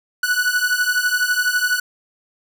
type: beating tone pair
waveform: 45% pulse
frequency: 1472 / 1484 Hz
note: F#6 / F#6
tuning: -9 / +5 cents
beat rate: 12 Hz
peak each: -20 / -19 dBFS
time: 0.23-1.8 s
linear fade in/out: 5 ms
effects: none